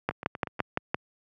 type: two click trains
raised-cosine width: 0.5 ms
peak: -10 / -21 dBFS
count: 6 / 5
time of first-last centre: 0.09-0.945 / 0.11-0.593 s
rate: 5.85 / 8.28 Hz
effects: high-pass 100 Hz 12 dB/octave